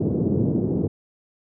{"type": "band-pass noise", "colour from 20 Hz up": "pink", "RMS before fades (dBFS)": -22, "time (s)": [0, 0.88], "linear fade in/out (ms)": 10, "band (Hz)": [110, 410], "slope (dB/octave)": 24, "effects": []}